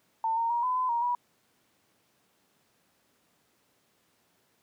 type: tone with pitch steps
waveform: sine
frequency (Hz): 898 / 921 / 947 / 1008 / 1015 / 940 / 972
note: A5 / A#5 / A#5 / B5 / B5 / A#5 / B5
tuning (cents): +35 / -21 / +27 / +35 / +47 / +14 / -28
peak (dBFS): -25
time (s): 0.24-1.15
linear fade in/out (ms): 2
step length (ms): 130
effects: pink hiss -69 dBFS RMS until 4.62 s + high-pass 150 Hz 12 dB/octave